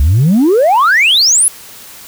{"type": "exponential sweep", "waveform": "sine", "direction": "up", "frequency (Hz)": [63.7, 11175], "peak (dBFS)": -4, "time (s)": [0, 1.48], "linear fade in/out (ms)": 0, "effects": ["tanh soft clip ceiling -4 dBFS", "white hiss -34 dBFS RMS until 2.07 s"]}